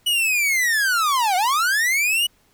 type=linear two-way sweep; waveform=45% pulse; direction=down then up; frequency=2960 to 707 to 2960 Hz; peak=-17 dBFS; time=0.06-2.27 s; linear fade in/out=10 ms; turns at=1.36 s; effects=pink hiss -60 dBFS RMS until 2.53 s